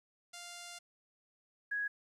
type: tone pair in turn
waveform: 5% pulse / sine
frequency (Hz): 698.5 / 1663.2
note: F5 / G#6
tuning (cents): 0 / +2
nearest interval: octave + minor third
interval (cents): 1502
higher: second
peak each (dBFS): -35 / -33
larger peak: second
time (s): 0.33-0.79 / 1.71-1.88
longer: first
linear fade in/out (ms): 10
effects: resampled to 32000 Hz + 12-bit